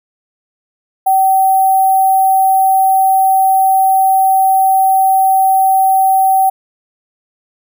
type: tone with sample-and-hold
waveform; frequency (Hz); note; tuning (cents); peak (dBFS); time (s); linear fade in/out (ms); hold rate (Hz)
sine; 767; G5; -38; -7; 1.06-6.5; 10; 11025
effects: none